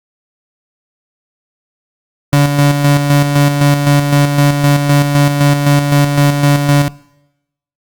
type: tone with tremolo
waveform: 35% pulse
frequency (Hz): 143.6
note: D3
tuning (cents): -39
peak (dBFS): -4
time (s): 2.33-6.88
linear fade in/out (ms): 0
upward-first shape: square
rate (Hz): 3.9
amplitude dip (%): 45
effects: noise-tail reverb RT60 0.9 s tail -22 dB re dry + Opus 48 kbps